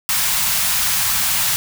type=band-stop noise; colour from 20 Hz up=white; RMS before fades=-18 dBFS; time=0.09-1.56 s; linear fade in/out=0 ms; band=190 to 760 Hz; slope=24 dB/octave; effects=none